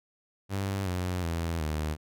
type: tone with pitch steps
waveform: sawtooth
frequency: 98 / 90.39 / 83.37 / 76.89 Hz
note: G2 / F#2 / E2 / D#2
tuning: 0 / -40 / +20 / -20 cents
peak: -25 dBFS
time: 0.49-1.97 s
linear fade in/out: 50 ms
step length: 370 ms
effects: none